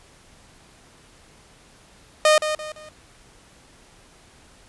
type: tone with echo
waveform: sawtooth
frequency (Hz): 614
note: D#5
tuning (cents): -23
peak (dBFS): -9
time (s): 2.25-2.38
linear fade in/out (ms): 2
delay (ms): 170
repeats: 3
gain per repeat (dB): -9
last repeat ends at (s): 2.89
effects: pink hiss -52 dBFS RMS until 4.68 s + resampled to 24000 Hz